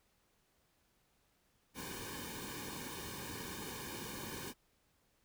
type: noise with comb filter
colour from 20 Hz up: pink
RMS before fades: -45 dBFS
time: 1.74-4.54 s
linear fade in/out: 50 ms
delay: 1.5 ms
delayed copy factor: -0.95
effects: pink hiss -75 dBFS RMS until 5.24 s